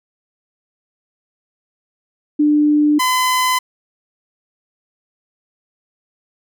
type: tone pair in turn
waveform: sine / sawtooth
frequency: 297.7 / 1015.9 Hz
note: D4 / B5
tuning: +24 / +49 cents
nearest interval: octave + major sixth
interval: 2125 cents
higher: second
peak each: -10 dBFS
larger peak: neither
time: 2.39-2.99 / 2.99-3.59 s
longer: neither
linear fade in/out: 10 ms
effects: none